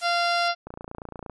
blue noise, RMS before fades -40 dBFS, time 0-0.48 s, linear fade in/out 0 ms
harmonic tone, 692 Hz, F5, 16 cents flat, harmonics 1 / 2 / 3 / 4 / 5 / 6 / 7 / 8, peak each -24 / -26 / -33 / -33 / -35 / -34 / -33 / -36 dBFS, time 0.01-0.55 s, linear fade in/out 50 ms
click train, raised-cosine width 1 ms, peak -23 dBFS, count 19, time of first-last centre 0.67-1.297 s, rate 28.7 Hz
effects resampled to 22050 Hz

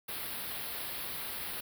white band-stop noise, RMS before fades -39 dBFS, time 0.08-1.61 s, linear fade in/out 10 ms, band 4700 to 10000 Hz, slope 48 dB/octave, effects none

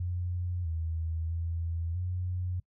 sine tone with pitch steps, 88.8 / 81.3 / 83.5 / 90.1 Hz, F2 / E2 / E2 / F#2, +29 / -23 / +23 / -45 cents, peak -30 dBFS, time 0-2.6 s, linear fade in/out 5 ms, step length 650 ms, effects noise-tail reverb RT60 0.1 s tail -22 dB re dry

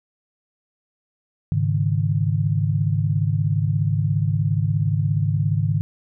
sine chord, Ab suspended fourth, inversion none, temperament equal, 103.83 / 138.59 / 155.56 Hz, Ab2 / Db3 / Eb3, 0 / 0 / 0 cents, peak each -21 / -23 / -22 dBFS, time 1.52-5.81 s, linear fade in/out 0 ms, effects none

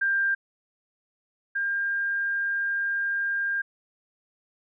sine tone pair in turn, 1590 / 1602.9 Hz, G6 / G6, +24 / +38 cents, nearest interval unison, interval 14 cents, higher second, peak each -21 / -24 dBFS, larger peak first, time 0.01-0.35 / 1.55-3.62 s, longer second, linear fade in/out 10 ms, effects none

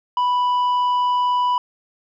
sine tone with tanh clipping, 987.8 Hz, B5, in tune, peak -17 dBFS, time 0.17-1.58 s, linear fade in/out 2 ms, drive 5 dB, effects none

